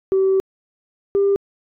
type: tone pair in turn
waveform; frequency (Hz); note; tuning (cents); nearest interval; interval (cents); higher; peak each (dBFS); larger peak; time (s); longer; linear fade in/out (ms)
sine; 383.6 / 397.8; G4 / G4; -37 / +25; minor second; 62; second; -12; neither; 0.12-0.4 / 1.15-1.36; first; 0
effects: tanh soft clip ceiling -10 dBFS